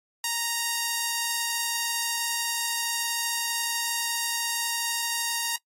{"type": "tone with vibrato", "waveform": "5% pulse", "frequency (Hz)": 932.3, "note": "A#5", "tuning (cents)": 0, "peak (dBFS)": -14, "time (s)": [0.24, 5.56], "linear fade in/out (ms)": 2, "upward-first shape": "triangle", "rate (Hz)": 20, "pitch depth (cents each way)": 20, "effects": ["noise-tail reverb RT60 0.1 s tail -21 dB re dry", "AAC 48 kbps"]}